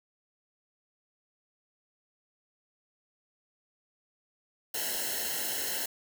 white noise with comb filter, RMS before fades -33 dBFS, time 4.74-5.86 s, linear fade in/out 5 ms, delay 0.84 ms, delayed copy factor -0.95, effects none

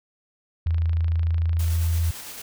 sine tone with pitch glide, 82.41 to 83.08 Hz, E2 to E2, 0 to +14 cents, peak -19 dBFS, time 0.66-2.11 s, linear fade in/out 5 ms, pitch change +14 cents, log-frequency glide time 0.87-1.82 s
click train, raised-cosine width 0.3 ms, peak -26 dBFS, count 28, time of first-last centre 0.67-1.681 s, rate 26.7 Hz
white noise with tremolo, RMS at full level -37 dBFS, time 1.59-2.42 s, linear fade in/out 5 ms, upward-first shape square, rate 8.9 Hz, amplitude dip 25%
effects none

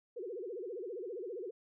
sine tone with vibrato, 418.5 Hz, G#4, 13 cents sharp, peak -39 dBFS, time 0.16-1.51 s, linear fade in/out 10 ms, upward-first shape sine, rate 15 Hz, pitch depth 290 cents each way, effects none

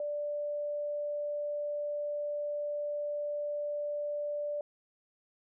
sine tone, 587.3 Hz, D5, in tune, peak -32 dBFS, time 0-4.61 s, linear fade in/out 2 ms, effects none

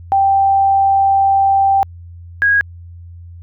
sine tone pair in turn, 784 / 1645 Hz, G5 / G#6, 0 / -17 cents, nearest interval octave + minor second, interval 1283 cents, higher second, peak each -9 dBFS, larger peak neither, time 0.12-1.83 / 2.42-2.61 s, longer first, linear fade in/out 0 ms, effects added 86 Hz sine -32 dBFS peak until 3.42 s

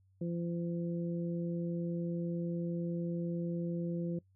harmonic tone, 171 Hz, F3, 36 cents flat, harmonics 1 / 2 / 3, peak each -34 / -40 / -44 dBFS, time 0.21-4.19 s, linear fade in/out 5 ms, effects noise-tail reverb RT60 0.1 s tail -21 dB re dry + added 95 Hz sine -65 dBFS peak until 4.35 s

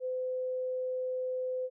sine tone, 510 Hz, C5, 44 cents flat, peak -31 dBFS, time 0-1.7 s, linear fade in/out 50 ms, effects none

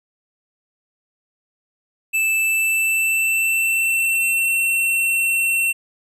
square tone with pitch glide, 2637 to 2710 Hz, E7 to E7, 0 to +47 cents, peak -17 dBFS, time 2.13-5.73 s, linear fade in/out 20 ms, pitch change +47 cents, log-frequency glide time 2.32-4.58 s, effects none

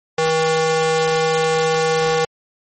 square tone with high-pass filter, 160 Hz, D#3, 49 cents sharp, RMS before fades -17 dBFS, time 0.18-2.25 s, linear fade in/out 5 ms, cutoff 440 Hz, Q 1.4, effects MP3 32 kbps

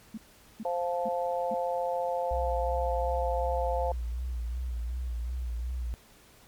sine tone bursts, 220 Hz, A3, in tune, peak -34 dBFS, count 4, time 0.14-1.544 s, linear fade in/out 5 ms, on 36 ms, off 420 ms
harmonic tone, 174.61 Hz, F3, in tune, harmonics 3 / 4 / 5, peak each -30 / -32 / -34 dBFS, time 0.65-3.92 s, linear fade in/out 2 ms
sine tone with vibrato, 60.5 Hz, B1, 35 cents flat, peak -30 dBFS, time 2.31-5.94 s, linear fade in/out 0 ms, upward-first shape sine, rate 2.7 Hz, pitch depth 73 cents each way
effects pink hiss -57 dBFS RMS until 6.47 s + MP3 96 kbps

